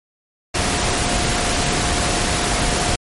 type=tone in noise; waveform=sine; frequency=710 Hz; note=F5; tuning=28 cents sharp; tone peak=-28 dBFS; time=0.54-2.96 s; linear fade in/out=10 ms; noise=pink; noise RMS=-19 dBFS; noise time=0.54-2.96 s; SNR=-12 dB; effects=MP3 48 kbps